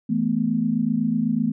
sine chord, E suspended fourth, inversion none, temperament equal with one note detuned, 164.81 / 218.9 / 246.9 Hz, E3 / A3 / B3, 0 / -9 / 0 cents, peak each -27 / -22 / -23 dBFS, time 0.09-1.52 s, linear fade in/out 10 ms, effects none

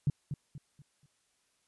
sine tone with echo, 142.6 Hz, C#3, 49 cents sharp, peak -23 dBFS, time 0.07-0.1 s, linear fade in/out 2 ms, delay 240 ms, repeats 4, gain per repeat -9 dB, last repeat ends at 1.06 s, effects white hiss -74 dBFS RMS until 1.67 s + resampled to 24000 Hz

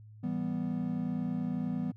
triangle chord, E minor, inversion none, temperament equal, 164.81 / 196 / 246.9 Hz, E3 / G3 / B3, 0 / 0 / 0 cents, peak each -34 / -34 / -32 dBFS, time 0.23-1.92 s, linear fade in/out 10 ms, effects added 107 Hz sine -49 dBFS peak until 1.96 s

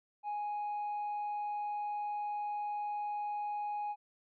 sine tone with tanh clipping, 830.6 Hz, G#5, in tune, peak -35 dBFS, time 0.23-3.96 s, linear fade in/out 50 ms, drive 1 dB, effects none

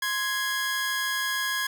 sawtooth tone pair together, 1046.4 / 1661 Hz, C6 / G#6, 0 / 0 cents, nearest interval minor sixth, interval 800 cents, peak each -29 / -23 dBFS, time 0.02-1.67 s, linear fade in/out 5 ms, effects none

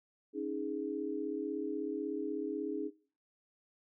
sine chord, C# suspended second, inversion none, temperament equal with one note detuned, 277.2 / 313.5 / 415.3 Hz, C#4 / D#4 / G#4, 0 / +13 / 0 cents, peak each -40 / -38 / -38 dBFS, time 0.33-2.91 s, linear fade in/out 50 ms, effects noise-tail reverb RT60 0.4 s tail -18 dB re dry

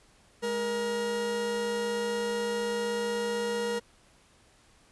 40% pulse tone pair together, 208.7 / 473.3 Hz, G#3 / A#4, +9 / +26 cents, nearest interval octave + major second, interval 1417 cents, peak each -36 / -28 dBFS, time 0.42-3.8 s, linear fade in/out 20 ms, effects pink hiss -61 dBFS RMS until 4.91 s + resampled to 24000 Hz

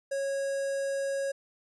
square tone with notch filter, 550 Hz, C#5, 14 cents flat, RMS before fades -31 dBFS, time 0.11-1.32 s, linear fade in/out 10 ms, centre 3200 Hz, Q 0.67, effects resampled to 24000 Hz

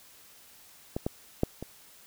clicks, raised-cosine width 2 ms, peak -17 / -15 / -10 / -23 dBFS, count 4, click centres 0.965 / 1.065 / 1.434 / 1.626 s, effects white hiss -55 dBFS RMS until 2.06 s

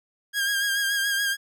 sawtooth tone with vibrato, 1621 Hz, G#6, 42 cents flat, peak -19 dBFS, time 0.33-1.37 s, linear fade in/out 50 ms, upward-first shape sine, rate 7 Hz, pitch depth 36 cents each way, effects none

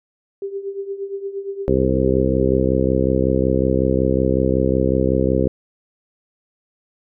sine tone with tremolo, 395.1 Hz, G4, 14 cents sharp, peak -21 dBFS, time 0.42-2.64 s, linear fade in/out 2 ms, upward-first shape triangle, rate 8.6 Hz, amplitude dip 80%
harmonic tone, 65.41 Hz, C2, in tune, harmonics 1 / 2 / 3 / 4 / 5 / 6 / 7 / 8, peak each -23 / -23 / -23 / -23 / -23 / -23 / -23 / -23 dBFS, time 1.68-5.48 s, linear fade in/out 0 ms
effects none

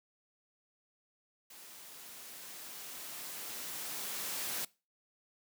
white noise with level ramp, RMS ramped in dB -53 to -37 dBFS, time 1.5-4.65 s, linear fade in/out 5 ms, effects noise-tail reverb RT60 0.3 s tail -22 dB re dry + high-pass 150 Hz 12 dB/octave

